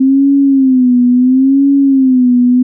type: tone with vibrato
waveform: sine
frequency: 261.6 Hz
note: C4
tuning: in tune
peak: -5 dBFS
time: 0-2.63 s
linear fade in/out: 10 ms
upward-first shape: sine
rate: 0.73 Hz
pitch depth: 110 cents each way
effects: none

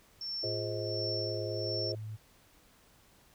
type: tone with tremolo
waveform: sine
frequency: 5420 Hz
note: E8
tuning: 47 cents sharp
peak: -34 dBFS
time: 0.21-1.92 s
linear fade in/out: 2 ms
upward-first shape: sine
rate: 1.4 Hz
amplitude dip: 75%
type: chord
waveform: sine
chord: F minor seventh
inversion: none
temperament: just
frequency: 349.2 / 419.1 / 523.8 / 628.6 Hz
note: F4 / Ab4 / C5 / Eb5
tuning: 0 / +16 / +2 / +18 cents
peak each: -40 dBFS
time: 0.43-1.95 s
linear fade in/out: 5 ms
type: tone with pitch glide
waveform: sine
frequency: 110 to 107.99 Hz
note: A2 to A2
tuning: 0 to -32 cents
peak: -38 dBFS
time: 0.44-2.17 s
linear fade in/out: 20 ms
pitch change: -32 cents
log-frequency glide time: 0.74-0.89 s
effects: pink hiss -63 dBFS RMS until 3.34 s

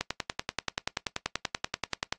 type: click train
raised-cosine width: 0.2 ms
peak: -11 dBFS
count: 23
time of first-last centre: 0.01-2.125 s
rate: 10.4 Hz
effects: noise-tail reverb RT60 0.1 s tail -19 dB re dry + AAC 32 kbps

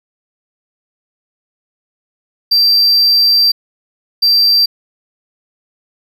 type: tone bursts at uneven times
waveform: triangle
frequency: 4699 Hz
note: D8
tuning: in tune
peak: -6 dBFS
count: 2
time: 2.51-3.52 / 4.22-4.66 s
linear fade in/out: 10 ms
effects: none

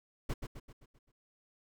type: noise with echo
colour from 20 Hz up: brown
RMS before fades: -34 dBFS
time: 0.29-0.34 s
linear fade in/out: 10 ms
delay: 130 ms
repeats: 6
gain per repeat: -6 dB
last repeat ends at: 1.12 s
effects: none

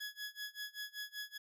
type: tone with tremolo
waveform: 20% pulse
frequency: 1683 Hz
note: G#6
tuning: 23 cents sharp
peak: -35 dBFS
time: 0-1.38 s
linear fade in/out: 10 ms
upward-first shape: sine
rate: 5.2 Hz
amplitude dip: 95%
effects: none

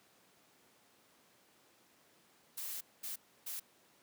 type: noise bursts at uneven times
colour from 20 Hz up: blue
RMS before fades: -42 dBFS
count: 3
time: 2.57-2.81 / 3.03-3.16 / 3.46-3.6 s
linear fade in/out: 10 ms
effects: pink hiss -67 dBFS RMS until 4.02 s + high-pass 200 Hz 12 dB/octave

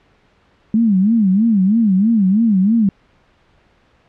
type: tone with vibrato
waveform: sine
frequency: 207.7 Hz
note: G#3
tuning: in tune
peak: -10 dBFS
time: 0.74-2.89 s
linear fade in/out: 2 ms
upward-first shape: sine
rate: 3.1 Hz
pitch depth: 200 cents each way
effects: pink hiss -55 dBFS RMS until 4.08 s + low-pass 3000 Hz 12 dB/octave

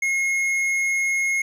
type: tone with tanh clipping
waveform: triangle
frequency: 2159 Hz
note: C#7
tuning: 46 cents flat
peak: -21 dBFS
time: 0.02-1.42 s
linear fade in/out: 5 ms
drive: 13 dB
effects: none

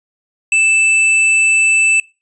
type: tone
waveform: square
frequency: 2640 Hz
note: E7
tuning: 2 cents sharp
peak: -10 dBFS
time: 0.52-2 s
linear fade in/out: 2 ms
effects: noise-tail reverb RT60 0.3 s tail -23 dB re dry + resampled to 22050 Hz

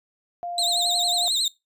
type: tone with pitch glide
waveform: sine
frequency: 698.5 to 705.8 Hz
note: F5 to F5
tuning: 0 to +18 cents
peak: -28 dBFS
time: 0.43-1.28 s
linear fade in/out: 0 ms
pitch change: +18 cents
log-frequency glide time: 0.65-0.92 s
type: tone with vibrato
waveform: 35% pulse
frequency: 3917 Hz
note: B7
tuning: 15 cents flat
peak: -19 dBFS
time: 0.58-1.48 s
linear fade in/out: 2 ms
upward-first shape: triangle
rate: 11 Hz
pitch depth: 160 cents each way
effects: noise-tail reverb RT60 0.2 s tail -21 dB re dry + resampled to 32000 Hz

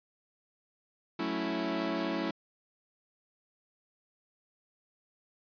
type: chord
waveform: sawtooth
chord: F# minor seventh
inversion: none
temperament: equal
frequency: 185 / 220 / 277.2 / 329.6 Hz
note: F#3 / A3 / C#4 / E4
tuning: 0 / 0 / 0 / 0 cents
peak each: -35 / -34 / -33 / -30 dBFS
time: 1.19-2.31 s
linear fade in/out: 5 ms
effects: resampled to 11025 Hz

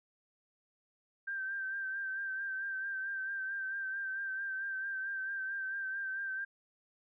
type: tone with vibrato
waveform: sine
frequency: 1568 Hz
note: G6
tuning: in tune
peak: -35 dBFS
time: 1.27-6.45 s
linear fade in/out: 10 ms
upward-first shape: sine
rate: 4.5 Hz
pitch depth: 35 cents each way
effects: none

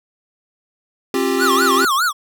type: chord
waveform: square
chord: C suspended fourth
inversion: none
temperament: equal with one note detuned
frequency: 267.9 / 349.2 / 392 Hz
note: C4 / F4 / G4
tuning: +41 / 0 / 0 cents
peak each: -21 / -23 / -20 dBFS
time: 1.14-1.85 s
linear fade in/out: 2 ms
type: tone with vibrato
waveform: square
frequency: 1250 Hz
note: D#6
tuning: 8 cents sharp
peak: -15 dBFS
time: 1.38-2.13 s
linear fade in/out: 50 ms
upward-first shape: sine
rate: 4.9 Hz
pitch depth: 290 cents each way
effects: none

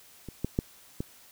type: clicks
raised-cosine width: 3 ms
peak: -26 / -15 / -12 / -18 dBFS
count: 4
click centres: 0.287 / 0.446 / 0.589 / 1.005 s
effects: white hiss -55 dBFS RMS until 1.31 s

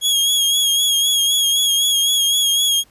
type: tone with vibrato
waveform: sawtooth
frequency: 3300 Hz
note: G#7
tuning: 12 cents flat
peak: -11 dBFS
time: 0.01-2.84 s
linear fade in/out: 50 ms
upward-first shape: sine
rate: 3.9 Hz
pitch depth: 38 cents each way
effects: pink hiss -55 dBFS RMS until 2.9 s + resampled to 32000 Hz

